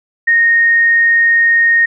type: tone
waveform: sine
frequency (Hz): 1855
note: A#6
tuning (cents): -9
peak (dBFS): -7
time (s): 0.27-1.86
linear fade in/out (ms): 10
effects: none